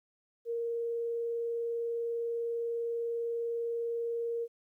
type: tone with vibrato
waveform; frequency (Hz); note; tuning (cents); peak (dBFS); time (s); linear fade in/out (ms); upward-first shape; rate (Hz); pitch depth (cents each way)
sine; 466.2; A#4; 0; -31; 0.45-4.48; 50; sine; 20; 14
effects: 12-bit